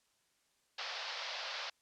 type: band-pass noise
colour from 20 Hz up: white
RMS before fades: -42 dBFS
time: 0.78-1.7 s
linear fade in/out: 5 ms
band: 520 to 5100 Hz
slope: 48 dB/octave
effects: white hiss -75 dBFS RMS until 1.81 s + low-pass 9000 Hz 12 dB/octave